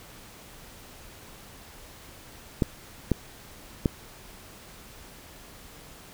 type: clicks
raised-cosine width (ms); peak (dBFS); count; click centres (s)
3; -8; 3; 2.622 / 3.117 / 3.858
effects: pink hiss -48 dBFS RMS until 6.13 s